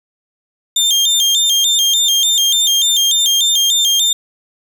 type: tone with vibrato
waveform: 30% pulse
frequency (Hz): 3400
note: G#7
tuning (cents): +40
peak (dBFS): -8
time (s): 0.76-4.13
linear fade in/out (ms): 5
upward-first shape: square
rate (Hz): 3.4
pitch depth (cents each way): 100
effects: none